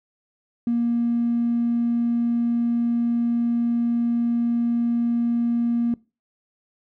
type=tone with tanh clipping; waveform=triangle; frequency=235.9 Hz; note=A#3; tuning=21 cents sharp; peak=-18 dBFS; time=0.67-5.94 s; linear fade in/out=2 ms; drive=1 dB; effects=noise-tail reverb RT60 0.3 s tail -22 dB re dry